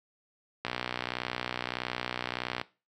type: click train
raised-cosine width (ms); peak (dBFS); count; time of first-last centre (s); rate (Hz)
0.3; -15; 122; 0.65-2.614; 61.6
effects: noise-tail reverb RT60 0.3 s tail -19 dB re dry + high-pass 100 Hz 12 dB/octave